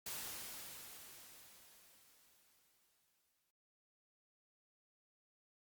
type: noise with exponential decay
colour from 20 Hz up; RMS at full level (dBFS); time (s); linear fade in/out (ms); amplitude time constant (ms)
white; -44; 0.06-3.51; 5; 750
effects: Opus 48 kbps